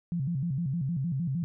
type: tone with vibrato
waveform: sine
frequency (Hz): 151.8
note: D#3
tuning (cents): -42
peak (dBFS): -27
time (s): 0.12-1.44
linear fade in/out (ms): 0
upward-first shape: square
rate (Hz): 6.5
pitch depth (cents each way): 220
effects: none